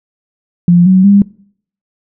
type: tone with pitch steps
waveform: sine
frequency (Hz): 174.61 / 187.14 / 200.6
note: F3 / F#3 / G3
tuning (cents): 0 / +20 / +40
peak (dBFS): -3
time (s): 0.68-1.22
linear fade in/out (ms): 2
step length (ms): 180
effects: noise-tail reverb RT60 0.6 s tail -23 dB re dry